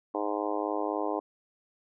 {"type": "harmonic tone", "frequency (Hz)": 103.83, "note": "G#2", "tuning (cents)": 0, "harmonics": [3, 4, 5, 6, 7, 8, 9, 10], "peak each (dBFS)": [-34, -35, -36, -37, -37, -38, -39, -39], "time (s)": [0.14, 1.2], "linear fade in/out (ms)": 10, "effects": []}